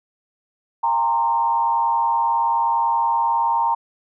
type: tone with frequency modulation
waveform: sine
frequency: 925 Hz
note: A#5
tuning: 14 cents flat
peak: -16 dBFS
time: 0.83-3.75 s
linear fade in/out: 10 ms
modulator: 119 Hz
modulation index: 0.73
effects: none